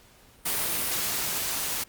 white noise with level ramp, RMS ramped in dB -27 to -30 dBFS, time 0.45-1.84 s, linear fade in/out 10 ms, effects pink hiss -56 dBFS RMS until 1.88 s + Opus 48 kbps

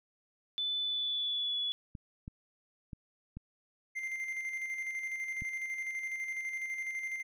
sine tone with pitch glide, 3500 to 3410 Hz, A7 to G#7, -10 to +45 cents, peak -31 dBFS, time 0.58-1.72 s, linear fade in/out 0 ms, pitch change -45 cents, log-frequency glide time 0.8-1.57 s
clicks, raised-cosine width 5 ms, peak -30 dBFS, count 5, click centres 1.952 / 2.279 / 2.932 / 3.37 / 5.421 s
triangle tone with tremolo, 2093 Hz, C7, in tune, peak -32 dBFS, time 3.95-7.23 s, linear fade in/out 20 ms, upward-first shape square, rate 12 Hz, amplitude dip 40%
effects none

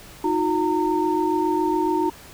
sine tone cluster, 314.5 / 361.7 / 916 Hz, D#4 / F#4 / A#5, +19 / -39 / -31 cents, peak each -23 dBFS, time 0.24-2.1 s, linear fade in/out 5 ms, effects pink hiss -44 dBFS RMS until 2.33 s

